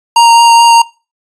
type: tone with vibrato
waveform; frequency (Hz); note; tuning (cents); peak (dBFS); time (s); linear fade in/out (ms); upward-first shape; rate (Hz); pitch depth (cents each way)
square; 931; A#5; -2; -3; 0.16-0.82; 5; triangle; 4.7; 11
effects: noise-tail reverb RT60 0.3 s tail -21 dB re dry + resampled to 22050 Hz